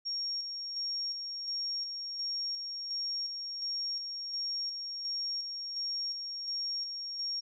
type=tone with tremolo; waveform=sine; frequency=5560 Hz; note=F8; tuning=9 cents flat; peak=-32 dBFS; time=0.05-7.41 s; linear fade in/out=20 ms; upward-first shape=square; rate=1.4 Hz; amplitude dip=40%; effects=none